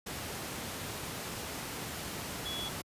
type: tone in noise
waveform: sine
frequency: 3374 Hz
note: G#7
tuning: 27 cents sharp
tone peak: -37 dBFS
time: 2.45-2.69 s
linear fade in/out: 10 ms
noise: pink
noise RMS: -39 dBFS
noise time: 0.06-2.82 s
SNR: -1 dB
effects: high-pass 80 Hz 12 dB/octave + resampled to 32000 Hz